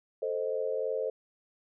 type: chord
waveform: sine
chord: A diminished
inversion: none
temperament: equal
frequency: 440 / 523.3 / 622.3 Hz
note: A4 / C5 / Eb5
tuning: 0 / 0 / 0 cents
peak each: -33 / -32 / -36 dBFS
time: 0.22-1.1 s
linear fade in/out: 5 ms
effects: none